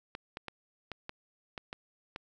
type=clicks; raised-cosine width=0.3 ms; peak=-23 dBFS; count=8; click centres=0.151 / 0.371 / 0.483 / 0.917 / 1.094 / 1.578 / 1.729 / 2.161 s; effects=none